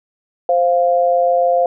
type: tone pair together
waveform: sine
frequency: 523.3 / 697.1 Hz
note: C5 / F5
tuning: 0 / -3 cents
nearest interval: perfect fourth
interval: 497 cents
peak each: -14 dBFS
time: 0.49-1.66 s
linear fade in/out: 2 ms
effects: none